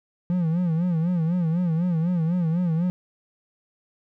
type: tone with vibrato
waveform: triangle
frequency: 170.1 Hz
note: F3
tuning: 45 cents flat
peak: -18 dBFS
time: 0.3-2.9 s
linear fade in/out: 0 ms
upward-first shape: sine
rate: 4 Hz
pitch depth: 120 cents each way
effects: none